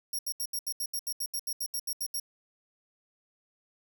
10% pulse tone bursts, 5588 Hz, F8, in tune, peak -25 dBFS, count 16, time 0.13-2.199 s, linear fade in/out 5 ms, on 59 ms, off 75 ms, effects none

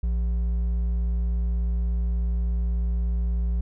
triangle tone with hard clipping, 58.27 Hz, A#1, in tune, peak -23 dBFS, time 0.03-3.61 s, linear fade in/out 5 ms, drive 8 dB, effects none

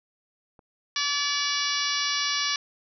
click, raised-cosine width 1 ms, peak -38 dBFS, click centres 0.592 s
harmonic tone, 575 Hz, D5, 37 cents flat, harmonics 2 / 3 / 4 / 5 / 6 / 7 / 8 / 9 / 10, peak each -33 / -33 / -33 / -33 / -33 / -33 / -33 / -33 / -33 dBFS, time 0.96-2.56 s, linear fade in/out 2 ms
effects none

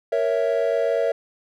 triangle chord, A# diminished, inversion none, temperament equal, 466.2 / 554.4 / 659.3 Hz, A#4 / C#5 / E5, 0 / 0 / 0 cents, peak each -21 dBFS, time 0.12-1.12 s, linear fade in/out 5 ms, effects tanh soft clip ceiling -8 dBFS

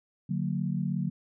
sine chord, D augmented, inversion none, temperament just, 146.83 / 183.54 / 229.4 Hz, D3 / F#3 / A#3, 0 / -14 / -28 cents, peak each -31 / -30 / -35 dBFS, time 0.29-1.1 s, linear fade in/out 10 ms, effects none

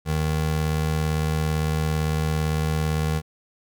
square tone pair together, 77.78 / 155.56 Hz, D#2 / D#3, 0 / 0 cents, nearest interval octave, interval 1200 cents, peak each -26 / -24 dBFS, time 0.05-3.22 s, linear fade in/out 50 ms, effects none

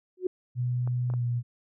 sine tone with exponential growth, 367 Hz, F#4, 14 cents flat, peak -20 dBFS, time 0.17-0.27 s, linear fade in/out 5 ms, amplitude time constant 20 ms
sine tone with pitch glide, 123.47 to 120.58 Hz, B2 to B2, 0 to -41 cents, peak -25 dBFS, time 0.55-1.43 s, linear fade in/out 50 ms, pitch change -41 cents, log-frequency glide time 1.13-1.23 s
clicks, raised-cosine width 1 ms, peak -28 dBFS, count 3, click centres 0.875 / 1.101 / 1.138 s
effects none

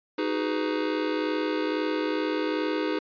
square chord, G# minor seventh, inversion second, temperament just, 311.5 / 373.8 / 415.3 / 498.4 Hz, D#4 / F#4 / G#4 / B4, +2 / +18 / 0 / +16 cents, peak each -29 / -35 / -32 / -33 dBFS, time 0.18-2.99 s, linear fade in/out 5 ms, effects resampled to 11025 Hz

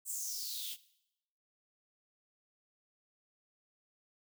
blue noise with high-pass filter sweep, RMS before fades -40 dBFS, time 0.05-0.77 s, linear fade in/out 50 ms, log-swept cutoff 8300 to 2900 Hz, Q 5.5, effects noise-tail reverb RT60 0.8 s tail -18 dB re dry

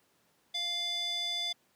square tone with band-pass filter, 698.5 Hz, F5, in tune, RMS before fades -34 dBFS, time 0.54-1.53 s, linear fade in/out 10 ms, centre 3900 Hz, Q 10, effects pink hiss -70 dBFS RMS until 1.75 s + high-pass 150 Hz 12 dB/octave

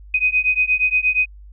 sine beating tone pair, 2500 / 2508.5 Hz, D#7 / D#7, +8 / +13 cents, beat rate 8.5 Hz, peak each -18 dBFS, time 0.14-1.26 s, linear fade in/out 5 ms, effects added 50 Hz sine -38 dBFS peak until 1.52 s

